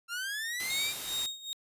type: linear sweep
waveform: sawtooth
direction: up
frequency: 1358 to 2410 Hz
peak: -30 dBFS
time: 0.08-0.94 s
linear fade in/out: 50 ms
type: noise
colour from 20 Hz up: white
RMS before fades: -39 dBFS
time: 0.6-1.26 s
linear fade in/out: 0 ms
type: tone with tremolo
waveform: 35% pulse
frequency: 3729 Hz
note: A#7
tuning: in tune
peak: -28 dBFS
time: 0.7-1.53 s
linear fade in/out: 0 ms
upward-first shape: sine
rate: 2.5 Hz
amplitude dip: 85%
effects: resampled to 32000 Hz